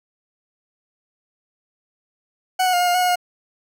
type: tone with pitch steps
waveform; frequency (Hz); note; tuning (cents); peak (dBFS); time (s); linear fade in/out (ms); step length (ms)
40% pulse; 743 / 735 / 709 / 716 / 707 / 729 / 723 / 715; F#5 / F#5 / F5 / F5 / F5 / F#5 / F#5 / F5; +7 / -12 / +26 / +43 / +21 / -26 / -40 / +41; -15; 2.59-3.158; 10; 71
effects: none